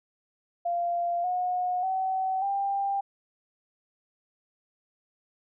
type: tone with pitch steps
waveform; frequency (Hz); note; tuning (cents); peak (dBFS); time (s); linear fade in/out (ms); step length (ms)
sine; 693 / 724.9 / 758.3 / 793.3; F5 / F#5 / F#5 / G5; -14 / -36 / +42 / +20; -25; 0.65-3.01; 10; 590
effects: none